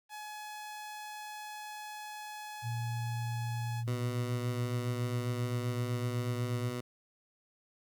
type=tone; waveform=sawtooth; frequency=846 Hz; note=G#5; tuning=32 cents sharp; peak=-38 dBFS; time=0.09-3.84 s; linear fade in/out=50 ms
type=tone with pitch glide; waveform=sine; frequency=116.4 to 115 Hz; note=A#2 to A#2; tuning=-2 to -23 cents; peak=-33 dBFS; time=2.62-6.73 s; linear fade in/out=50 ms; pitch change=-21 cents; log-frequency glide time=4.47-6.57 s
type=tone with vibrato; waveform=15% pulse; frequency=123.47 Hz; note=B2; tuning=in tune; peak=-29 dBFS; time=3.87-6.81 s; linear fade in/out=10 ms; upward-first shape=sine; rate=5.1 Hz; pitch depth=8 cents each way
effects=11-bit